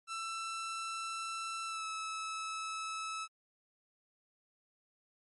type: tone with pitch glide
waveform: sawtooth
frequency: 1334 to 1302 Hz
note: E6 to E6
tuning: +20 to -22 cents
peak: -34 dBFS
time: 0.07-3.28 s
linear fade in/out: 50 ms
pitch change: -42 cents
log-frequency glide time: 1.66-1.85 s
effects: MP3 48 kbps